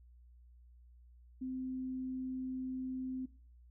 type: tone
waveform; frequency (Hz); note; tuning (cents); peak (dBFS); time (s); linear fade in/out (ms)
sine; 258.5; C4; -21; -37; 1.41-3.26; 10
effects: noise-tail reverb RT60 0.4 s tail -18 dB re dry + added 60 Hz sine -57 dBFS peak until 3.7 s